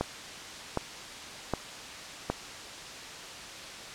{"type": "click train", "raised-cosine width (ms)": 1, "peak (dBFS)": -13, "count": 4, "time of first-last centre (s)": [0.01, 2.3], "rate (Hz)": 1.31, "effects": ["white hiss -42 dBFS RMS until 3.94 s", "low-pass 6000 Hz 12 dB/octave"]}